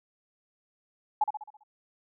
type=tone with echo; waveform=sine; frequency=846 Hz; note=G#5; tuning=32 cents sharp; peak=-20 dBFS; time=1.21-1.24 s; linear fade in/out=5 ms; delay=66 ms; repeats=6; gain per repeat=-6 dB; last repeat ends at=1.636 s; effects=none